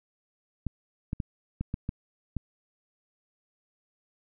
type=clicks; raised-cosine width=5 ms; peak=-18 dBFS; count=7; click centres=0.667 / 1.131 / 1.202 / 1.61 / 1.741 / 1.891 / 2.367 s; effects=none